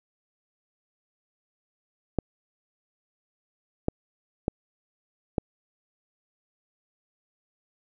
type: clicks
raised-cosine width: 2 ms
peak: -10 dBFS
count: 4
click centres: 2.187 / 3.884 / 4.481 / 5.382 s
effects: none